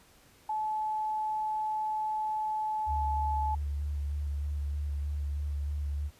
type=tone; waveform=sine; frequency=862 Hz; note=A5; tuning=36 cents flat; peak=-29 dBFS; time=0.49-3.55 s; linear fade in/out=5 ms
type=tone with vibrato; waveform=sine; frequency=72.5 Hz; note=D2; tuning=22 cents flat; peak=-30 dBFS; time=2.86-6.11 s; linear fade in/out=50 ms; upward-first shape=square; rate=3.2 Hz; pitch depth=17 cents each way
effects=pink hiss -60 dBFS RMS until 6.19 s + resampled to 32000 Hz